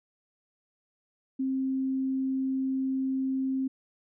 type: tone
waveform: sine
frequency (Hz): 264.8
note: C4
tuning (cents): +21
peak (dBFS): -26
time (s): 1.39-3.68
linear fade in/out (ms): 10
effects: none